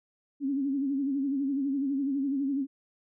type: tone with vibrato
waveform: sine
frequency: 275.6 Hz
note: C#4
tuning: 10 cents flat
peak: -26 dBFS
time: 0.4-2.67 s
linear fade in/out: 50 ms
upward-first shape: sine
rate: 12 Hz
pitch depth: 78 cents each way
effects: none